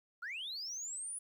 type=linear sweep; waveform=sine; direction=up; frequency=1325 to 10020 Hz; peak=-38 dBFS; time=0.22-1.19 s; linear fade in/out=10 ms; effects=tanh soft clip ceiling -37 dBFS + 12-bit